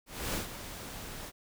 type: noise with ADSR envelope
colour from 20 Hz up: pink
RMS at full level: -33 dBFS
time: 0.06-1.32 s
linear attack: 280 ms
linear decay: 130 ms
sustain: -10 dB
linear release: 42 ms
effects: none